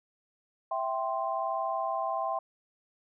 sine chord, C major, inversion first, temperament equal with one note detuned, 659.3 / 780.4 / 1046.5 Hz, E5 / G5 / C6, 0 / -8 / 0 cents, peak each -33 dBFS, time 0.71-2.39 s, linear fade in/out 5 ms, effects none

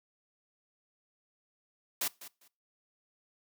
white noise with echo, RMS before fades -32 dBFS, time 2.01-2.08 s, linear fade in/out 5 ms, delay 200 ms, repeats 2, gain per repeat -15 dB, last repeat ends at 2.48 s, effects noise-tail reverb RT60 0.3 s tail -22 dB re dry + high-pass 200 Hz 12 dB/octave

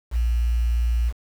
sine tone with quantisation, 58.5 Hz, A#1, 7 cents sharp, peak -18 dBFS, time 0.11-1.13 s, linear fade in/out 50 ms, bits 7, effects none

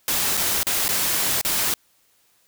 white noise with dropouts, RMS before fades -22 dBFS, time 0.08-1.74 s, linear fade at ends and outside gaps 1 ms, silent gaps 0.37-0.374 / 0.631-0.668 / 0.881-0.889 / 1.413-1.449 s, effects white hiss -62 dBFS RMS until 2.47 s

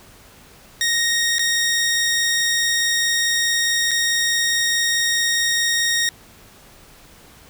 15% pulse tone with dropouts, 1864.7 Hz, A#6, in tune, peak -11 dBFS, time 0.81-6.09 s, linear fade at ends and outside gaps 1 ms, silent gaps 1.384-1.393 / 3.91-3.914 s, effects pink hiss -47 dBFS RMS until 7.49 s

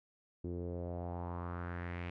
sawtooth tone with low-pass filter sweep, 87.3 Hz, F2, in tune, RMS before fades -41 dBFS, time 0.44-2.1 s, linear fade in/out 5 ms, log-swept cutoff 350 to 2500 Hz, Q 3.2, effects none

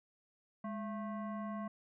sine tone with frequency modulation, 207.7 Hz, G#3, in tune, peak -38 dBFS, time 0.64-1.68 s, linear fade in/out 5 ms, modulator 880 Hz, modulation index 0.88, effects none

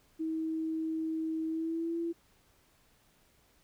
sine tone with pitch glide, 320 to 336.3 Hz, D#4 to E4, +49 to +35 cents, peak -31 dBFS, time 0.19-2.13 s, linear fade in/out 20 ms, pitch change +86 cents, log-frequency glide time 1.48-1.99 s, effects pink hiss -67 dBFS RMS until 3.63 s

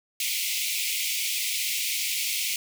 pink high-pass noise, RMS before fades -28 dBFS, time 0.2-2.56 s, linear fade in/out 2 ms, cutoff 2100 Hz, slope 96 dB/octave, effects none

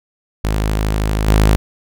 sawtooth tone with level steps, 52.7 Hz, G#1, 26 cents sharp, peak -11 / -5 dBFS, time 0.44-1.56 s, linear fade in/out 0 ms, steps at 1.27 s, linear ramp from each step 20 ms, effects none

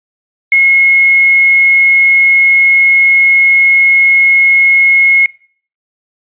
sine tone with quantisation, 2167 Hz, C#7, 40 cents flat, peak -4 dBFS, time 0.52-5.26 s, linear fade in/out 2 ms, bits 4, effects noise-tail reverb RT60 0.5 s tail -22 dB re dry + resampled to 8000 Hz

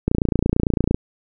click train, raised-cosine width 3 ms, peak -4 dBFS, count 26, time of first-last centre 0.08-0.945 s, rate 28.9 Hz, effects none

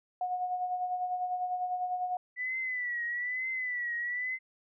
sine tone with tremolo, 727 Hz, F#5, 31 cents flat, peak -28 dBFS, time 0.21-2.17 s, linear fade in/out 2 ms, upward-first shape sine, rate 10 Hz, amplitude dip 50%
sine tone with vibrato, 1975.5 Hz, B6, in tune, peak -31 dBFS, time 2.36-4.39 s, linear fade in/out 50 ms, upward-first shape triangle, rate 1.1 Hz, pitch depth 84 cents each way
effects none

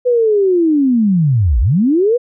sine linear two-way sweep, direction down then up, 503 to 49 to 503 Hz, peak -9 dBFS, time 0.05-2.18 s, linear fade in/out 20 ms, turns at 1.6 s, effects none

